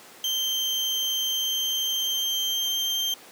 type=tone with pitch glide; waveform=35% pulse; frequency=3136 to 3156 Hz; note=G7 to G7; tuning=0 to +11 cents; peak=-22 dBFS; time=0.24-3.14 s; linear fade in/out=2 ms; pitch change=+11 cents; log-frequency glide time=1.17-2.97 s; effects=pink hiss -47 dBFS RMS until 3.31 s + high-pass 300 Hz 12 dB/octave